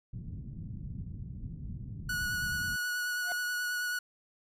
white low-pass noise, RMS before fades -41 dBFS, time 0.13-2.76 s, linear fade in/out 2 ms, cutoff 170 Hz, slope 24 dB/octave
45% pulse tone with vibrato, 1465 Hz, F#6, 18 cents flat, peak -31 dBFS, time 2.09-3.99 s, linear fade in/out 5 ms, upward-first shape sine, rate 9.3 Hz, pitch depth 15 cents each way
triangle tone with exponential growth, 708 Hz, F5, 23 cents sharp, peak -30 dBFS, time 3.21-3.32 s, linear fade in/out 0 ms, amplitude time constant 23 ms
effects none

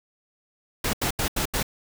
pink noise bursts, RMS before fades -25 dBFS, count 5, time 0.84-1.629 s, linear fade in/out 5 ms, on 93 ms, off 81 ms, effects none

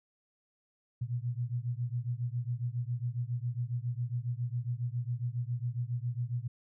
sine beating tone pair, 118.1 / 125.4 Hz, A#2 / B2, +23 / +27 cents, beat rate 7.3 Hz, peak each -34 / -35 dBFS, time 1.01-6.48 s, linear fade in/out 10 ms, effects none

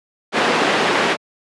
pink band-pass noise, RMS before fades -17 dBFS, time 0.32-1.17 s, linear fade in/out 50 ms, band 280 to 3000 Hz, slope 12 dB/octave, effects high-pass 150 Hz 12 dB/octave + resampled to 24000 Hz

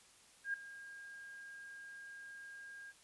sine tone with ADSR envelope, 1618 Hz, G#6, 46 cents flat, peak -33 dBFS, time 0.44-2.93 s, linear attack 98 ms, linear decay 4 ms, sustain -16 dB, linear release 37 ms, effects white hiss -64 dBFS RMS until 3.03 s + resampled to 24000 Hz

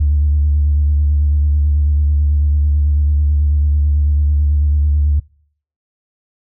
sine tone with vibrato, 73.42 Hz, D2, in tune, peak -9 dBFS, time 0-5.2 s, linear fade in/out 10 ms, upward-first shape sine, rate 9.1 Hz, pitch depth 37 cents each way, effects noise-tail reverb RT60 0.6 s tail -26 dB re dry + tanh soft clip ceiling -6 dBFS

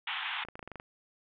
white band-pass noise, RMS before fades -36 dBFS, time 0.07-0.44 s, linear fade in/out 5 ms, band 770 to 3500 Hz, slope 96 dB/octave
clicks, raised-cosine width 0.5 ms, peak -28 dBFS, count 9, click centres 0.45 / 0.486 / 0.555 / 0.593 / 0.628 / 0.676 / 0.717 / 0.757 / 0.799 s
effects none

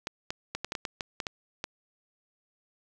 clicks, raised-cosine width 0.2 ms, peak -15 dBFS, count 11, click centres 0.071 / 0.305 / 0.55 / 0.646 / 0.721 / 0.752 / 0.852 / 1.008 / 1.202 / 1.268 / 1.641 s, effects none

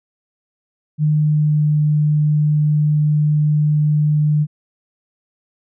sine tone with pitch glide, 151.9 to 150.42 Hz, D#3 to D3, -41 to +42 cents, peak -12 dBFS, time 0.98-4.47 s, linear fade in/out 50 ms, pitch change -17 cents, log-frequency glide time 1.13-1.69 s, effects none

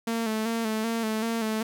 sawtooth tone with vibrato, 223.5 Hz, A3, 27 cents sharp, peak -22 dBFS, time 0.07-1.63 s, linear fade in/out 5 ms, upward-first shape square, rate 2.6 Hz, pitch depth 41 cents each way, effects none

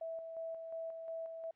sine tone with tremolo, 655 Hz, E5, 11 cents flat, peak -39 dBFS, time 0.01-1.51 s, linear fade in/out 5 ms, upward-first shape square, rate 2.8 Hz, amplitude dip 40%, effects white hiss -74 dBFS RMS until 1.55 s + low-pass 2000 Hz 12 dB/octave

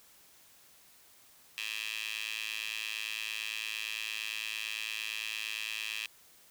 15% pulse tone with high-pass filter, 108.8 Hz, A2, 19 cents flat, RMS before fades -38 dBFS, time 1.58-6.06 s, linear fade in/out 0 ms, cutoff 2700 Hz, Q 4.2, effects white hiss -60 dBFS RMS until 6.5 s

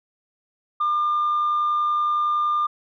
sine tone with amplitude modulation, 1200 Hz, D6, 37 cents sharp, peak -16 dBFS, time 0.8-2.67 s, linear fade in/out 10 ms, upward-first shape sine, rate 90.7 Hz, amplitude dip 25%, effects tanh soft clip ceiling -16 dBFS

